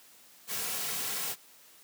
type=noise with comb filter; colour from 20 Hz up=white; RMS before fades=-34 dBFS; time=0.47-1.36 s; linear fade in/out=50 ms; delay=3.3 ms; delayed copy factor=-0.5; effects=white hiss -57 dBFS RMS until 1.83 s + high-pass 150 Hz 12 dB/octave